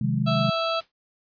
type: chord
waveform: sine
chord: F minor seventh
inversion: second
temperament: equal with one note detuned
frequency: 130.81 / 155.56 / 178.39 / 207.7 Hz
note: C3 / Eb3 / F3 / Ab3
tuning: 0 / 0 / +37 / 0 cents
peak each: -25 / -27 / -31 / -26 dBFS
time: 0.01-0.5 s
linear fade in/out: 5 ms
type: harmonic tone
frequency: 659.3 Hz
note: E5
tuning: in tune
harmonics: 1 / 2 / 4 / 5 / 6 / 7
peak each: -26 / -27 / -34 / -34 / -35 / -36 dBFS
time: 0.26-0.81 s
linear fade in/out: 20 ms
type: noise with exponential decay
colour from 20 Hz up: white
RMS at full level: -40 dBFS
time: 0.8-0.92 s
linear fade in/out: 5 ms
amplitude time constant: 24 ms
effects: resampled to 11025 Hz